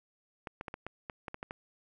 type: clicks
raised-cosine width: 0.5 ms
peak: -24 dBFS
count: 10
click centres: 0.472 / 0.611 / 0.682 / 0.741 / 0.866 / 1.098 / 1.282 / 1.344 / 1.429 / 1.509 s
effects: none